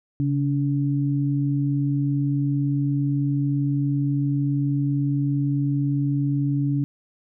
sine tone pair together, 138.59 / 286.1 Hz, C#3 / D4, 0 / -45 cents, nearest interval octave + minor second, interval 1255 cents, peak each -21 / -24 dBFS, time 0.2-6.84 s, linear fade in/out 0 ms, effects none

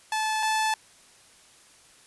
sawtooth tone pair in turn, 869 / 872.2 Hz, A5 / A5, -22 / -15 cents, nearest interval unison, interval 7 cents, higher second, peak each -21 / -19 dBFS, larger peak second, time 0.12-0.43 / 0.43-0.74 s, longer neither, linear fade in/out 2 ms, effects white hiss -55 dBFS RMS until 2.06 s + resampled to 24000 Hz

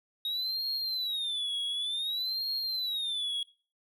triangle tone with vibrato, 3763 Hz, A#7, 16 cents sharp, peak -29 dBFS, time 0.25-3.43 s, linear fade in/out 2 ms, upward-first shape sine, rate 0.55 Hz, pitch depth 210 cents each way, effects noise-tail reverb RT60 0.4 s tail -20 dB re dry

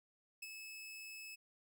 sawtooth tone with ADSR envelope, 2598 Hz, E7, 26 cents flat, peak -40 dBFS, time 0.42-1.36 s, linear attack 8 ms, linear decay 31 ms, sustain -5 dB, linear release 18 ms, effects none

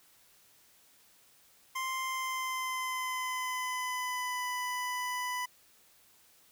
25% pulse tone with pitch glide, 1046.5 to 994.6 Hz, C6 to B5, 0 to +12 cents, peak -29 dBFS, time 1.75-5.46 s, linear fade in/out 10 ms, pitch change -88 cents, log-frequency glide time 2.05-4.45 s, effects white hiss -63 dBFS RMS until 6.51 s

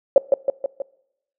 sine tone with echo, 549 Hz, C#5, 17 cents flat, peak -6 dBFS, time 0.16-0.18 s, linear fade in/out 2 ms, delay 160 ms, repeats 4, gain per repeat -4 dB, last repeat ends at 0.82 s, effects noise-tail reverb RT60 0.8 s tail -22 dB re dry

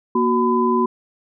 sine tone cluster, 237.9 / 369.3 / 1007 Hz, A#3 / F#4 / B5, +35 / -3 / +33 cents, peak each -19 dBFS, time 0.15-0.86 s, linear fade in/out 5 ms, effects none

